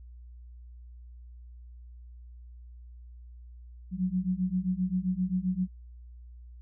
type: beating tone pair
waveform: sine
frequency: 180 / 187.6 Hz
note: F#3 / F#3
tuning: -47 / +24 cents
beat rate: 7.6 Hz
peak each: -30 / -29 dBFS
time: 3.91-5.68 s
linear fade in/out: 50 ms
effects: added 60 Hz sine -45 dBFS peak until 6.61 s